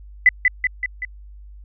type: tone with echo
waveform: sine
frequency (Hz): 2000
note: B6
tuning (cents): +21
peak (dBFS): -7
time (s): 0.26-0.29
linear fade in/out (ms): 2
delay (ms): 190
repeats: 4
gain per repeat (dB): -4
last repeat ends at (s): 1.05
effects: added 50 Hz sine -38 dBFS peak until 1.64 s